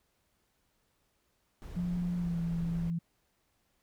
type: noise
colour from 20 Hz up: brown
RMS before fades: -43 dBFS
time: 1.62-2.9 s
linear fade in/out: 0 ms
type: tone with pitch glide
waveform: sine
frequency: 176 to 168.25 Hz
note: F3 to E3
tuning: +14 to +36 cents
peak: -30 dBFS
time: 1.76-2.99 s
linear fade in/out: 10 ms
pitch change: -78 cents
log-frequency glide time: 2.17-2.38 s
effects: pink hiss -75 dBFS RMS until 3.82 s